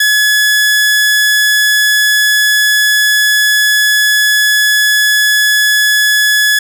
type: tone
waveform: sawtooth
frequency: 1700 Hz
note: G#6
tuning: 40 cents sharp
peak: -4 dBFS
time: 0-6.59 s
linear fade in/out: 5 ms
effects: none